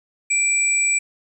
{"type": "tone pair together", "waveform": "sine", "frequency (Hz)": [2349, 7860], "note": ["D7", "B8"], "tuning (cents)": [0, -9], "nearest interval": "octave + major sixth", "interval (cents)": 2091, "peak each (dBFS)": -19, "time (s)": [0.3, 0.99], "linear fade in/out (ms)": 10, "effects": ["9-bit"]}